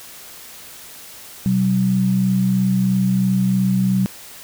sine tone pair together, 126.48 / 189.5 Hz, B2 / F#3, +42 / +42 cents, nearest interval perfect fifth, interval 700 cents, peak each -21 / -15 dBFS, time 1.46-4.06 s, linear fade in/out 0 ms, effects white hiss -39 dBFS RMS until 4.43 s

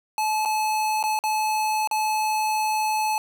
square tone with dropouts, 862 Hz, A5, 36 cents flat, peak -22 dBFS, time 0.18-3.18 s, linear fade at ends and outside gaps 1 ms, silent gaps 0.451-0.457 / 1.028-1.038 / 1.19-1.238 / 1.874-1.912 s, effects none

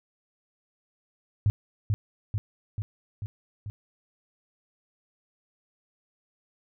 sine tone with echo, 103.83 Hz, G#2, in tune, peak -18 dBFS, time 1.46-1.5 s, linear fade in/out 0 ms, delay 440 ms, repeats 5, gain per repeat -3 dB, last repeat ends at 3.7 s, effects none

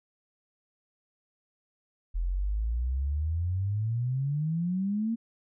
sine exponential sweep, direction up, 41.2 to 233.1 Hz, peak -26 dBFS, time 2.14-5.16 s, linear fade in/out 20 ms, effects none

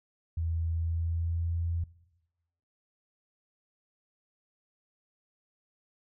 sine tone with pitch glide, 82.41 to 84.48 Hz, E2 to E2, 0 to +43 cents, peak -28 dBFS, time 0.37-1.84 s, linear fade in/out 5 ms, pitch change +43 cents, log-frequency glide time 0.69-1.58 s, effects noise-tail reverb RT60 1.0 s tail -21 dB re dry

